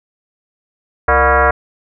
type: tone with frequency modulation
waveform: sine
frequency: 331.3 Hz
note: E4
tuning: 9 cents sharp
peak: -8 dBFS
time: 1.08-1.51 s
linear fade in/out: 5 ms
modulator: 264 Hz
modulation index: 5.3
effects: none